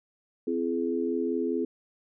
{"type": "tone cluster", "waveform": "sine", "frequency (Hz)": [258.5, 337.7, 422.5], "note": ["C4", "E4", "G#4"], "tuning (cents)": [-21, 42, 30], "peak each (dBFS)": -30, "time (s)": [0.47, 1.65], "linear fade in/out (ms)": 5, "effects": []}